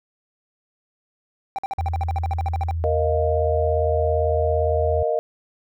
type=tone bursts; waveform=triangle; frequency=784 Hz; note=G5; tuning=in tune; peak=-21 dBFS; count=16; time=1.56-2.71 s; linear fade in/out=0 ms; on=25 ms; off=50 ms
type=tone; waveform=sine; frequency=82.41 Hz; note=E2; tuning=in tune; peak=-22 dBFS; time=1.78-5.03 s; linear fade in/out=5 ms
type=chord; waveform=sine; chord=Bb suspended fourth; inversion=none; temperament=just; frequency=466.2 / 621.6 / 699.2 Hz; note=Bb4 / Eb5 / F5; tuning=0 / -2 / +2 cents; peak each=-23 / -22 / -26 dBFS; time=2.84-5.19 s; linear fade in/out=0 ms
effects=none